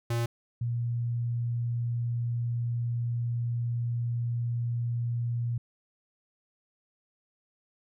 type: tone pair in turn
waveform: square / sine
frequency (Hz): 117.4 / 118.76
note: A#2 / A#2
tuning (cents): +13 / +33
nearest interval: unison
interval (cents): 20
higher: second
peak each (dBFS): -27 / -27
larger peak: neither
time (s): 0.1-0.26 / 0.61-5.58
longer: second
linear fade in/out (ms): 5
effects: none